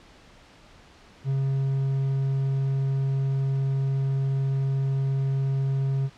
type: tone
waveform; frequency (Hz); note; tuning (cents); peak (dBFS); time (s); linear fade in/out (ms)
triangle; 135.7; C#3; -36; -20; 1.24-6.1; 50
effects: pink hiss -52 dBFS RMS until 6.17 s + low-pass 5000 Hz 12 dB/octave